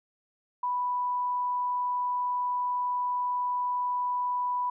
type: tone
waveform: sine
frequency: 987.8 Hz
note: B5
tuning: in tune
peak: -26 dBFS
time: 0.63-4.7 s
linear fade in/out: 5 ms
effects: none